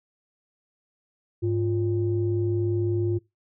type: tone pair together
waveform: sine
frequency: 103.83 / 349.2 Hz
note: G#2 / F4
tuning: 0 / 0 cents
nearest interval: octave + major sixth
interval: 2100 cents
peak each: -24 dBFS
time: 1.42-3.19 s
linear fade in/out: 20 ms
effects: noise-tail reverb RT60 0.2 s tail -21 dB re dry + tanh soft clip ceiling -14 dBFS